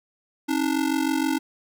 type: ring-modulated tone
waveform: square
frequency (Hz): 293.7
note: D4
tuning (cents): 0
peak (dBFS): -19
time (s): 0.48-1.39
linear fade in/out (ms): 20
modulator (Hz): 23.2
effects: none